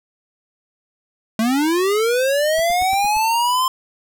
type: linear sweep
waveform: square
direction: up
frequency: 214.2 to 1049 Hz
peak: -16 dBFS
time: 1.39-3.68 s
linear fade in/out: 2 ms
type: noise bursts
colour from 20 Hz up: brown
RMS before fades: -32 dBFS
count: 6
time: 2.58-3.176 s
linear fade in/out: 5 ms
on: 21 ms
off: 94 ms
effects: none